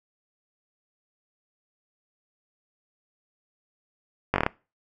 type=slowing click train; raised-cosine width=0.5 ms; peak=-6 dBFS; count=6; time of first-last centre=4.34-4.465 s; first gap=20 ms; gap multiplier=1.11; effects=noise-tail reverb RT60 0.3 s tail -22 dB re dry